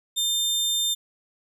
sawtooth tone, 3600 Hz, A7, 39 cents sharp, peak -19 dBFS, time 0.16-0.95 s, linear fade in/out 20 ms, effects none

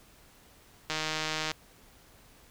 click train, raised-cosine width 0.2 ms, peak -14 dBFS, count 97, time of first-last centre 0.9-1.515 s, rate 156 Hz, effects pink hiss -58 dBFS RMS until 2.5 s

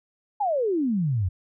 sine exponential sweep, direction down, 863 to 84.8 Hz, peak -21 dBFS, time 0.4-1.29 s, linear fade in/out 10 ms, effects none

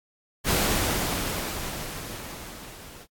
pink noise with level ramp, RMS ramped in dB -22 to -46 dBFS, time 0.44-3.07 s, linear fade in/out 50 ms, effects AAC 64 kbps

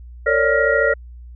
sine tone cluster, 455.1 / 553 / 587 / 1400 / 1900 Hz, A#4 / C#5 / D5 / F6 / A#6, -42 / -4 / -1 / +4 / +33 cents, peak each -20 dBFS, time 0.26-0.94 s, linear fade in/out 10 ms, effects added 60 Hz sine -35 dBFS peak until 1.35 s

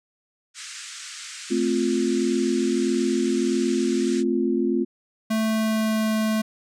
white band-pass noise, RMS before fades -38 dBFS, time 0.54-4.24 s, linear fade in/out 50 ms, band 1300 to 8400 Hz, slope 48 dB/octave
sine chord, F major, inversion first, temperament equal, 220 / 261.6 / 349.2 Hz, A3 / C4 / F4, 0 / 0 / 0 cents, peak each -25 / -24 / -23 dBFS, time 1.5-4.85 s, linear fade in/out 20 ms
square tone with pitch glide, 220 to 217.9 Hz, A3 to A3, 0 to -17 cents, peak -21 dBFS, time 5.3-6.42 s, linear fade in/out 10 ms, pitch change -17 cents, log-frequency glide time 5.43-6.15 s
effects none

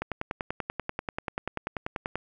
click train, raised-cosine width 0.5 ms, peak -15 dBFS, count 23, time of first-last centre 0.02-2.156 s, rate 10.3 Hz, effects none

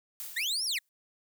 blue noise with exponential decay, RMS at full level -38 dBFS, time 0.2-0.89 s, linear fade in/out 0 ms, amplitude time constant 150 ms
35% pulse linear two-way sweep, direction up then down, 1703 to 5730 to 1703 Hz, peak -27 dBFS, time 0.36-0.79 s, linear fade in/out 10 ms, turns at 0.65 s
effects none

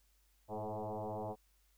sine tone with frequency modulation, 110.8 Hz, A2, 13 cents sharp, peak -38 dBFS, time 0.48-1.36 s, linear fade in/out 50 ms, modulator 107 Hz, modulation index 7.5, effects added 50 Hz sine -70 dBFS peak until 1.77 s + white hiss -75 dBFS RMS until 1.77 s

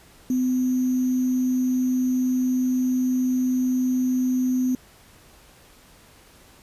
sine tone with sample-and-hold, 254.4 Hz, C4, 48 cents flat, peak -19 dBFS, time 0.3-4.75 s, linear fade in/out 2 ms, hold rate 6300 Hz, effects pink hiss -52 dBFS RMS until 6.62 s + resampled to 32000 Hz

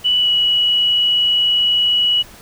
sine tone with pitch glide, 2961 to 2930 Hz, F#7 to F#7, +1 to -18 cents, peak -12 dBFS, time 0.04-2.23 s, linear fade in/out 20 ms, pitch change -19 cents, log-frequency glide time 0.2-0.28 s, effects pink hiss -41 dBFS RMS until 2.41 s

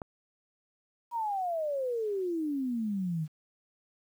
click, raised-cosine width 1 ms, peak -24 dBFS, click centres 0.018 s
sine exponential sweep, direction down, 969 to 150 Hz, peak -29 dBFS, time 1.11-3.28 s, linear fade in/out 50 ms
effects 10-bit

